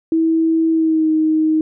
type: tone with pitch glide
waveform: sine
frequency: 324.6 to 313.5 Hz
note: E4 to D#4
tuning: -27 to +13 cents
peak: -12 dBFS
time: 0.12-1.61 s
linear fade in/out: 2 ms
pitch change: -60 cents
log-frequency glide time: 0.71-1.1 s
effects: none